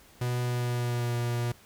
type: tone with pitch glide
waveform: 45% pulse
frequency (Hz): 123 to 119.71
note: B2 to A#2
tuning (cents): -7 to +46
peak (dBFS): -27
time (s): 0.21-1.52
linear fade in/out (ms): 5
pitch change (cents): -47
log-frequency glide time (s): 0.43-1.16
effects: pink hiss -56 dBFS RMS until 1.65 s